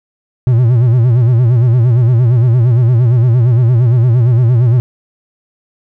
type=tone with vibrato; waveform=triangle; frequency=120.4 Hz; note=B2; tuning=44 cents flat; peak=-4 dBFS; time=0.47-4.8 s; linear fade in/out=0 ms; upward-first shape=sine; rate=8.7 Hz; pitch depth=120 cents each way; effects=none